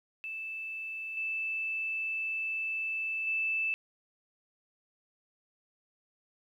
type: tone with level steps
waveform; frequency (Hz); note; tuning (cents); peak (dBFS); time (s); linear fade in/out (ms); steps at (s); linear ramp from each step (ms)
sine; 2636; E7; -1; -36 / -31 / -28; 0.24-3.74; 0; 1.17 / 3.27; 2
effects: 11-bit